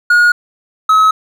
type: tone pair in turn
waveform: triangle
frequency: 1440 / 1282.9 Hz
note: F#6 / E6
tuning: -47 / -47 cents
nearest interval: major second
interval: 200 cents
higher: first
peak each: -4 dBFS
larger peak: neither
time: 0.1-0.32 / 0.89-1.11 s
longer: neither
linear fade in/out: 5 ms
effects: none